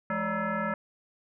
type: tone with frequency modulation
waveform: sine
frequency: 554.4 Hz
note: C#5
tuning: in tune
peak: -27 dBFS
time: 0.1-0.74 s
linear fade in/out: 2 ms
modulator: 383 Hz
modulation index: 3.2
effects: none